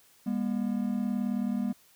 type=tone pair together; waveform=triangle; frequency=202.2 / 240.9 Hz; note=G#3 / B3; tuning=-46 / -43 cents; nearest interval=minor third; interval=303 cents; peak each=-28 dBFS; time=0.26-1.73 s; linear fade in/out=10 ms; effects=white hiss -61 dBFS RMS until 1.95 s